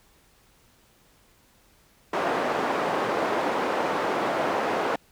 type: band-pass noise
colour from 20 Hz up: white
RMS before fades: -26 dBFS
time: 2.13-4.96 s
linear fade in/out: 5 ms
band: 300 to 910 Hz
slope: 12 dB/octave
effects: pink hiss -60 dBFS RMS until 5.11 s